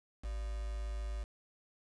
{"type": "tone with quantisation", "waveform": "sine", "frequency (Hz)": 53.4, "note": "G#1", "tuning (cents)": 49, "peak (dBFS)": -36, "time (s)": [0.23, 1.25], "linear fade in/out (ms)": 20, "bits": 8, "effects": ["resampled to 22050 Hz"]}